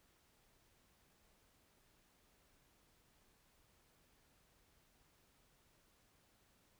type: silence
effects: pink hiss -73 dBFS RMS until 6.79 s